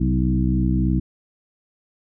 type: harmonic tone with a mistuned harmonic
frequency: 63.3 Hz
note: B1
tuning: 43 cents sharp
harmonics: 1 / 2 / 3 / 4 / 5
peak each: -21 / -23 / -22 / -26 / -26 dBFS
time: 0-1 s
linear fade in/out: 10 ms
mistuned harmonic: 2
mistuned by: +59 cents
effects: none